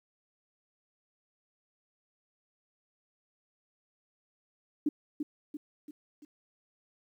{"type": "tone with echo", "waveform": "sine", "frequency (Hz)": 296.5, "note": "D4", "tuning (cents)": 17, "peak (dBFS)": -24, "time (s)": [4.86, 4.89], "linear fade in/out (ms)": 5, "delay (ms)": 340, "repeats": 4, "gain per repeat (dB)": -6, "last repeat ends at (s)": 6.25, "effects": ["11-bit"]}